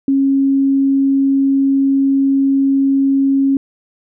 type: tone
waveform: sine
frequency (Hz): 273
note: C#4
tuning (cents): -26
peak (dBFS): -10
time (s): 0.08-3.57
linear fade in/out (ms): 2
effects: none